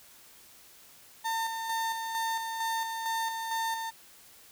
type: tone with tremolo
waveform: 35% pulse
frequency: 904 Hz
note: A5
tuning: 47 cents sharp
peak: -27 dBFS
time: 1.24-3.91 s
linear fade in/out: 20 ms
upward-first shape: square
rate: 2.2 Hz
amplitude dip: 40%
effects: white hiss -55 dBFS RMS until 4.51 s